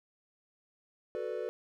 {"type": "chord", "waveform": "triangle", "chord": "B minor seventh", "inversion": "second", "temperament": "equal", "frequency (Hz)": [370, 440, 493.9, 587.3], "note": ["F#4", "A4", "B4", "D5"], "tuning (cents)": [0, 0, 0, 0], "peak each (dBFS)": [-39, -37, -36, -40], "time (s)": [1.15, 1.49], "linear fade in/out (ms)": 0, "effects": []}